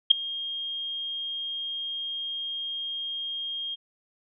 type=tone with ADSR envelope; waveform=sine; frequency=3230 Hz; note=G#7; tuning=49 cents flat; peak=-8 dBFS; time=0.1-3.76 s; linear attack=13 ms; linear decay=4 ms; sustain=-22 dB; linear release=24 ms; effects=none